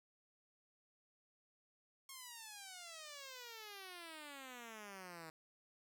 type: exponential sweep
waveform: 5% pulse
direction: down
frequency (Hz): 1092 to 157.2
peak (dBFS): -39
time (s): 2.09-5.3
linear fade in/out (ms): 2
effects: none